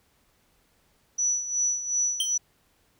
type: tone with tremolo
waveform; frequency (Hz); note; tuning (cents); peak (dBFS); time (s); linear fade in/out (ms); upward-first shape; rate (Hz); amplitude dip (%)
sine; 5920; F#8; 0; -21; 1.18-2.38; 10; sine; 2.7; 70
type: tone with exponential decay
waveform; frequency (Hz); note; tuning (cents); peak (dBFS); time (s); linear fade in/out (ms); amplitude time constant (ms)
square; 3136; G7; 0; -21; 2.2-2.37; 2; 35
effects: pink hiss -66 dBFS RMS until 2.99 s